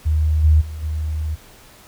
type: tone with level steps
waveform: sine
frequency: 77.3 Hz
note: D#2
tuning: 11 cents flat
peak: -14 / -9 / -27 / -20 dBFS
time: 0.05-1.36 s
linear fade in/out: 20 ms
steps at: 0.43 / 0.6 / 0.82 s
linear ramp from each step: 20 ms
effects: pink hiss -46 dBFS RMS until 1.87 s